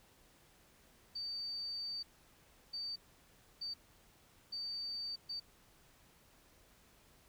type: tone bursts at uneven times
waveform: sine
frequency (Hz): 4605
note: D8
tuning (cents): -35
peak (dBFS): -39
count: 5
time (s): 1.15-2.03 / 2.73-2.96 / 3.61-3.74 / 4.52-5.16 / 5.29-5.4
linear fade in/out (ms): 10
effects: pink hiss -66 dBFS RMS until 7.28 s